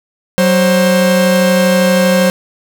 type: tone pair together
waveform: 45% pulse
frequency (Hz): 187.54 / 530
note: F#3 / C5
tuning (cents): +24 / +22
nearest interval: octave + tritone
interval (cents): 1798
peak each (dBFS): -11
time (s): 0.38-2.3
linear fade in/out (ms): 0
effects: none